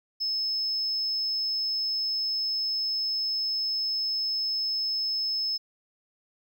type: tone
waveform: triangle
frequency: 5210 Hz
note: E8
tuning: 21 cents flat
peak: -23 dBFS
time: 0.2-5.58 s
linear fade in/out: 20 ms
effects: tanh soft clip ceiling -23 dBFS